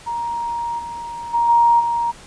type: tone with level steps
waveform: sine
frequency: 939 Hz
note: A#5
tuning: 12 cents sharp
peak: -21 / -27 / -14 / -10 / -17 dBFS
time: 0.06-2.12 s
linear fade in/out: 20 ms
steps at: 0.78 / 1.33 / 1.48 / 1.79 s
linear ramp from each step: 20 ms
effects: pink hiss -42 dBFS RMS until 2.26 s + resampled to 22050 Hz